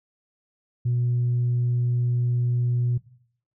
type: tone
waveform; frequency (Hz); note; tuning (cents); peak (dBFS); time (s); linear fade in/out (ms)
sine; 121.7; B2; -25; -19; 0.85-2.98; 10
effects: noise-tail reverb RT60 0.6 s tail -18 dB re dry + tanh soft clip ceiling -17 dBFS